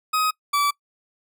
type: tone pair in turn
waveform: 40% pulse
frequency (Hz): 1260 / 1153.6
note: D#6 / D6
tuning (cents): +21 / -31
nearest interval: major second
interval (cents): 152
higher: first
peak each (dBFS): -18 / -17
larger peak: second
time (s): 0.13-0.31 / 0.53-0.71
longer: neither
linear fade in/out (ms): 10
effects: noise-tail reverb RT60 0.1 s tail -24 dB re dry

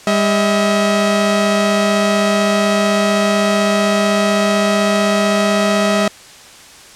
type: tone pair together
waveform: sawtooth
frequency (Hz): 201.4 / 640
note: G3 / D#5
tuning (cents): +47 / +49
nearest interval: octave + minor sixth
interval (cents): 2002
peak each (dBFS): -11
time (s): 0.07-6.08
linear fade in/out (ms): 2
effects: white hiss -39 dBFS RMS until 6.95 s + low-pass 8000 Hz 12 dB/octave

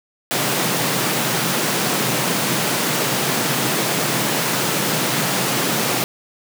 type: high-pass noise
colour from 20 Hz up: pink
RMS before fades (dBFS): -20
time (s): 0.31-6.04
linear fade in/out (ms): 0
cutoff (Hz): 120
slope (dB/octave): 96
effects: none

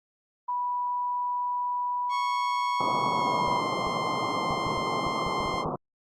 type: tone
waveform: sine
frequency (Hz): 982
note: B5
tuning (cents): -10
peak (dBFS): -26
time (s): 0.48-3.61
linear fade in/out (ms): 10
type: tone with pitch glide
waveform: sawtooth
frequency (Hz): 1102 to 1050.4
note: C#6 to C6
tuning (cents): -11 to +6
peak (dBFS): -26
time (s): 2.09-5.65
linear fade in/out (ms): 50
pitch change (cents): -83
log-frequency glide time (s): 3.11-3.54
type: band-pass noise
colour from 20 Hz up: white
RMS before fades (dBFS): -31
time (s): 2.8-5.76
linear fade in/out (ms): 5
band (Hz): 110 to 1200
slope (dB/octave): 96
type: clicks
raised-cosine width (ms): 5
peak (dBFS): -26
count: 11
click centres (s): 3.479 / 3.87 / 4.509 / 4.667 / 4.777 / 5.068 / 5.266 / 5.405 / 5.46 / 5.542 / 5.659
effects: low-pass 5000 Hz 12 dB/octave + Opus 48 kbps

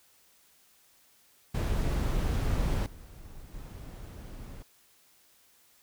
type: noise with level steps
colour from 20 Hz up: brown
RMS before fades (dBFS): -28 / -48 / -43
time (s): 1.54-4.63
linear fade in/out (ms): 10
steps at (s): 2.86 / 3.54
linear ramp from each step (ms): 2
effects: white hiss -63 dBFS RMS until 5.82 s

